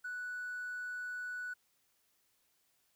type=tone with hard clipping; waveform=triangle; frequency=1480 Hz; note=F#6; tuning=in tune; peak=-39 dBFS; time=0.04-1.54 s; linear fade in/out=10 ms; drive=4 dB; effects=white hiss -75 dBFS RMS until 2.95 s